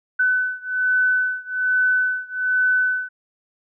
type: beating tone pair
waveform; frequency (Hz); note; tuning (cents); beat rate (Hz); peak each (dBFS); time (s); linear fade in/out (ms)
sine; 1505 / 1506.2; F#6 / F#6; +29 / +30; 1.2; -20 / -21; 0.19-3.09; 10
effects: none